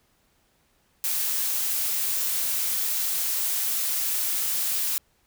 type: noise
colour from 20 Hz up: blue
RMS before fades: -26 dBFS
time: 1.04-4.98 s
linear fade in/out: 0 ms
effects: pink hiss -66 dBFS RMS until 5.26 s